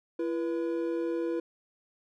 triangle tone pair together, 337 / 485.3 Hz, E4 / B4, +38 / -30 cents, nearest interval tritone, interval 632 cents, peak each -28 / -31 dBFS, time 0.19-1.4 s, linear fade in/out 5 ms, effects none

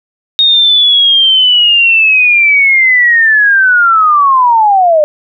sine linear sweep, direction down, 3729 to 587 Hz, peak -4 dBFS, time 0.39-5.04 s, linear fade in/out 0 ms, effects none

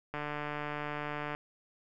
click train, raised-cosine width 0.5 ms, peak -22 dBFS, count 180, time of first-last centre 0.14-1.349 s, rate 148 Hz, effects none

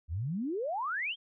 sine exponential sweep, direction up, 71.9 to 3317 Hz, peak -31 dBFS, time 0.08-1.16 s, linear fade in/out 50 ms, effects none

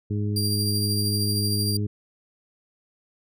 harmonic tone, 103.83 Hz, G#2, in tune, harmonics 1 / 2 / 3 / 4, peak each -24 / -30 / -34 / -36 dBFS, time 0.1-1.87 s, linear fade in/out 10 ms
sawtooth tone with tremolo, 4751 Hz, D8, 19 cents sharp, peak -21 dBFS, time 0.36-1.77 s, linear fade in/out 5 ms, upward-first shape triangle, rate 13 Hz, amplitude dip 45%
effects none

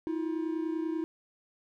triangle tone pair together, 319 / 349.2 Hz, D#4 / F4, +43 / 0 cents, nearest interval major second, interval 157 cents, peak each -29 / -34 dBFS, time 0.07-1.04 s, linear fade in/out 0 ms, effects none

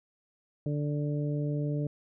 harmonic tone, 146.83 Hz, D3, in tune, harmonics 1 / 2 / 3 / 4, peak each -29 / -35 / -39 / -41 dBFS, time 0.66-1.87 s, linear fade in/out 2 ms, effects none

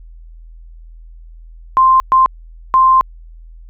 sine tone bursts at uneven times, 1046.5 Hz, C6, in tune, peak -6 dBFS, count 3, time 1.77-2 / 2.12-2.26 / 2.74-3.01 s, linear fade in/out 0 ms, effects added 41 Hz sine -34 dBFS peak until 3.69 s

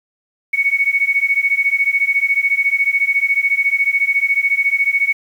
sine beating tone pair, 2217 / 2231 Hz, C#7 / C#7, 0 / +11 cents, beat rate 14 Hz, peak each -16 dBFS, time 0.53-5.13 s, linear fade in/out 10 ms, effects 7-bit

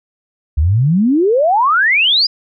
sine exponential sweep, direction up, 68.8 to 5040 Hz, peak -9 dBFS, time 0.57-2.27 s, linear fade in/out 10 ms, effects none

